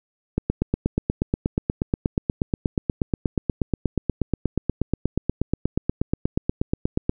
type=click train; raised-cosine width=3 ms; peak=-7 dBFS; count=57; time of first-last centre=0.38-7.095 s; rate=8.34 Hz; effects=none